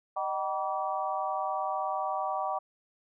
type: tone cluster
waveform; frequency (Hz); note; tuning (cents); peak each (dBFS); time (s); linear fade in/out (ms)
sine; 616 / 767 / 961 / 1151; D#5 / G5 / B5 / D6; -17 / -38 / -48 / -35; -36 / -32 / -36 / -35; 0.16-2.59; 10
effects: none